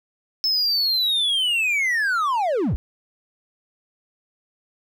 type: linear sweep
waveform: triangle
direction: down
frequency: 5274 to 36.03 Hz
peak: -17 dBFS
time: 0.44-2.76 s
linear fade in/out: 0 ms
effects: none